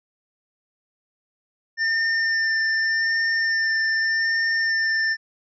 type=tone with vibrato; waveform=square; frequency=1800 Hz; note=A6; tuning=39 cents sharp; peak=-20 dBFS; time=1.77-5.17 s; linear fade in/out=50 ms; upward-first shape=sine; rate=0.84 Hz; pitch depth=12 cents each way; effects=resampled to 16000 Hz